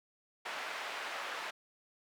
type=band-pass noise; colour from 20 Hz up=white; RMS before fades=-41 dBFS; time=0.45-1.51 s; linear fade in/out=10 ms; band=650 to 2000 Hz; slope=12 dB/octave; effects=none